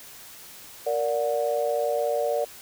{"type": "chord", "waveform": "sine", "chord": "Bb augmented", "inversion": "none", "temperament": "just", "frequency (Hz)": [466.2, 582.7, 728.4], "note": ["Bb4", "D5", "F#5"], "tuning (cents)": [0, -14, -27], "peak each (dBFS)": [-27, -25, -30], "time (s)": [0.86, 2.45], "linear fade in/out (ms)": 10, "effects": ["white hiss -45 dBFS RMS until 2.61 s"]}